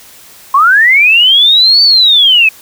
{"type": "linear two-way sweep", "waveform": "sine", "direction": "up then down", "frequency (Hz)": [1046.5, 4575, 2515], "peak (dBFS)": -3, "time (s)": [0.54, 2.49], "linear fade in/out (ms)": 5, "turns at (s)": 1.83, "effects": ["white hiss -37 dBFS RMS until 2.61 s"]}